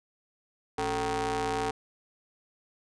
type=ring-modulated tone; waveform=sawtooth; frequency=164.4 Hz; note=E3; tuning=4 cents flat; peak=-21 dBFS; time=0.78-1.71 s; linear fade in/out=5 ms; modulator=607 Hz; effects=resampled to 22050 Hz